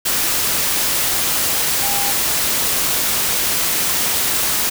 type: tone in noise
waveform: sine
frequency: 804 Hz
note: G5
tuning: 44 cents sharp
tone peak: -25 dBFS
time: 1.82-2.12 s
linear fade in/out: 10 ms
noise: white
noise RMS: -18 dBFS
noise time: 0.05-4.7 s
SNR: -10 dB
effects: none